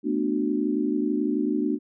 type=chord; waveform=sine; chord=B minor seventh; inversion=third; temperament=equal with one note detuned; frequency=220 / 246.9 / 298.3 / 370 Hz; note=A3 / B3 / D4 / F#4; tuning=0 / 0 / +27 / 0 cents; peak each=-29 / -28 / -25 / -30 dBFS; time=0.03-1.79 s; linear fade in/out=50 ms; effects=none